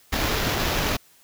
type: noise with sample-and-hold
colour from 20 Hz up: pink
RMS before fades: -24 dBFS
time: 0.12-0.97 s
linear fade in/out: 10 ms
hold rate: 8820 Hz
effects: white hiss -56 dBFS RMS until 1.23 s